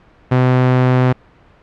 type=tone; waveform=sawtooth; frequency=127.2 Hz; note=C3; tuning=48 cents flat; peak=-6 dBFS; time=0.31-1.13 s; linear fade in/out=10 ms; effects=pink hiss -48 dBFS RMS until 1.62 s + low-pass 2000 Hz 12 dB/octave